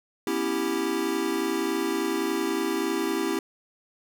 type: chord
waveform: square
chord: C# half-diminished seventh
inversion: third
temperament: equal with one note detuned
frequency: 246.9 / 277.2 / 328.5 / 392 Hz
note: B3 / C#4 / E4 / G4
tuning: 0 / 0 / -6 / 0 cents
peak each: -35 / -33 / -29 / -30 dBFS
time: 0.27-3.39 s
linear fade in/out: 2 ms
effects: none